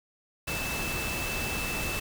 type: tone in noise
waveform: sine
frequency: 2637 Hz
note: E7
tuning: in tune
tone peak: -34 dBFS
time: 0.47-2 s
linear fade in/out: 10 ms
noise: pink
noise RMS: -33 dBFS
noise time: 0.47-2 s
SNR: -4 dB
effects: none